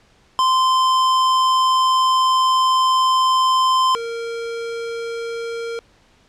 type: tone pair in turn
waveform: square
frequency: 1037 / 463.2 Hz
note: C6 / A#4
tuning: -16 / -11 cents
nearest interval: octave + major second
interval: 1395 cents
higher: first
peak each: -14 / -25 dBFS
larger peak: first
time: 0.39-3.95 / 3.95-5.79 s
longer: first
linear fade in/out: 0 ms
effects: pink hiss -55 dBFS RMS until 6.28 s + low-pass 6000 Hz 12 dB/octave